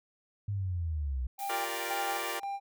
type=linear sweep; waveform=sine; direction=down; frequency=103.83 to 60 Hz; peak=-30 dBFS; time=0.48-1.27 s; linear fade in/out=5 ms
type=tone with tremolo; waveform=triangle; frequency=795 Hz; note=G5; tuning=24 cents sharp; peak=-31 dBFS; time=1.38-2.6 s; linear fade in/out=50 ms; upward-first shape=square; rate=1.9 Hz; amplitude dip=75%
type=noise; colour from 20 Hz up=blue; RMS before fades=-44 dBFS; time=1.39-2.37 s; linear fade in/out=0 ms
type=chord; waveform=10% pulse; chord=G minor seventh; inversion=third; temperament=equal; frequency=349.2 / 392 / 466.2 / 587.3 Hz; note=F4 / G4 / Bb4 / D5; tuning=0 / 0 / 0 / 0 cents; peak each=-31 / -33 / -30 / -31 dBFS; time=1.49-2.4 s; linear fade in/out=10 ms
effects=none